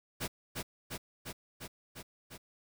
pink noise with echo, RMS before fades -36 dBFS, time 0.2-0.28 s, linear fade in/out 20 ms, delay 350 ms, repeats 6, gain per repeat -2 dB, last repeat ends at 2.38 s, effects none

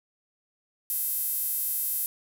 sawtooth tone with high-pass filter, 524 Hz, C5, 2 cents sharp, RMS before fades -29 dBFS, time 0.9-2.06 s, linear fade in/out 0 ms, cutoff 12000 Hz, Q 2.8, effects 9-bit

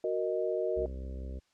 sine chord, D# minor, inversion first, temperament equal, 370 / 466.2 / 622.3 Hz, F#4 / A#4 / D#5, 0 / 0 / 0 cents, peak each -33 dBFS, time 0.04-0.86 s, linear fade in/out 2 ms
harmonic tone, 65.41 Hz, C2, in tune, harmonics 1 / 2 / 3 / 4 / 5 / 6 / 7 / 8 / 9, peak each -37 / -52 / -50 / -51 / -56 / -53 / -57 / -54 / -56 dBFS, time 0.76-1.4 s, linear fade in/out 20 ms
effects white hiss -72 dBFS RMS until 1.53 s + low-pass 6000 Hz 12 dB/octave

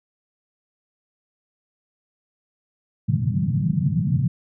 white band-pass noise, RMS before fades -21 dBFS, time 3.08-4.28 s, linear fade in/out 10 ms, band 100 to 190 Hz, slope 48 dB/octave, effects none

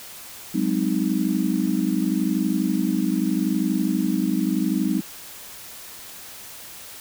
sine chord, Ab dominant seventh, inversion third, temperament just, 186.89 / 207.7 / 259.6 / 311.5 Hz, Gb3 / Ab3 / C4 / Eb4, +18 / 0 / -13 / +2 cents, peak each -25 dBFS, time 0.54-5.01 s, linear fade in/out 10 ms, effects white hiss -40 dBFS RMS until 7 s

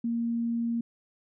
sine tone, 233.1 Hz, A#3, in tune, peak -26 dBFS, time 0.04-0.81 s, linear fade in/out 5 ms, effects none

